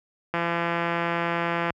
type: click train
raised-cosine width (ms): 0.5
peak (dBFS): -11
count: 233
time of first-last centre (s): 0.34-1.705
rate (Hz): 170
effects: high-pass 60 Hz 12 dB/octave